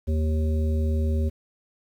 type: harmonic tone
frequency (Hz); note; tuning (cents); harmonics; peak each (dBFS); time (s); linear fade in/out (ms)
78.1; D#2; +7; 1 / 3 / 5 / 7; -21 / -31 / -35 / -38; 0.07-1.3; 20
effects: 9-bit